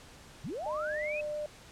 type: linear sweep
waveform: sine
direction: up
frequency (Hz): 107.6 to 2604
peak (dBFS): -35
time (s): 0.44-1.21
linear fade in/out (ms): 5
type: tone with pitch glide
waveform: sine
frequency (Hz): 610 to 599.5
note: D#5 to D5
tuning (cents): -34 to +36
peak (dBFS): -33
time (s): 0.66-1.46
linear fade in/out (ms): 2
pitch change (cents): -30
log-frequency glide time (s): 0.82-1.19
effects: pink hiss -53 dBFS RMS until 1.71 s + low-pass 9000 Hz 12 dB/octave